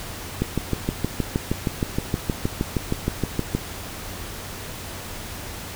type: click train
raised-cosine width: 3 ms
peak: -8 dBFS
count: 21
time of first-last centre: 0.42-3.55 s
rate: 6.39 Hz
effects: added 93 Hz sine -41 dBFS peak until 5.75 s + pink hiss -35 dBFS RMS until 5.75 s